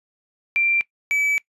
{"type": "tone pair in turn", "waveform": ["sine", "triangle"], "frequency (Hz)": [2362, 2296], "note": ["D7", "D7"], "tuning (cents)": [9, -40], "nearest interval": "unison", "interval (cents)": 49, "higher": "first", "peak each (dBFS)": -16, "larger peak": "neither", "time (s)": [[0.56, 0.81], [1.11, 1.38]], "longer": "second", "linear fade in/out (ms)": 0, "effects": ["noise-tail reverb RT60 0.1 s tail -21 dB re dry", "resampled to 32000 Hz"]}